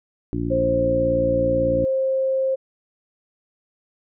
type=harmonic tone; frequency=58.27 Hz; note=A#1; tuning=in tune; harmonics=1 / 2 / 3 / 4 / 5 / 6; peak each=-30 / -28 / -31 / -32 / -26 / -31 dBFS; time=0.33-1.85 s; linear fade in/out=0 ms
type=tone; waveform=sine; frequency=530 Hz; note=C5; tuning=22 cents sharp; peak=-18 dBFS; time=0.5-2.56 s; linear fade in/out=20 ms
effects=none